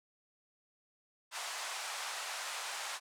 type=band-pass noise; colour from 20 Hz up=pink; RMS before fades=-41 dBFS; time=1.31-3 s; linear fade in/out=50 ms; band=740 to 9600 Hz; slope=24 dB/octave; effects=none